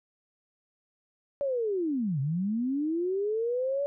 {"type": "linear two-way sweep", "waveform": "sine", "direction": "down then up", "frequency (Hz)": [576, 129.8, 576], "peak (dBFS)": -26, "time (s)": [1.41, 3.86], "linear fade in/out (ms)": 0, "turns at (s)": 2.2, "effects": []}